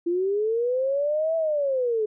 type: linear two-way sweep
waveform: sine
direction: up then down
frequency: 336.1 to 659.3 to 418.7 Hz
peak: -21 dBFS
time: 0.06-2.06 s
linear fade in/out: 10 ms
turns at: 1.36 s
effects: none